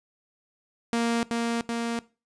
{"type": "tone with echo", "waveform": "sawtooth", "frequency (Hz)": 233.1, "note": "A#3", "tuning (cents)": 0, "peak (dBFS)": -19, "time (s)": [0.93, 1.23], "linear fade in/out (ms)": 0, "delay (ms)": 380, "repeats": 2, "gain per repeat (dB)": -2, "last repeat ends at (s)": 1.99, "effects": ["noise-tail reverb RT60 0.3 s tail -19 dB re dry", "resampled to 22050 Hz"]}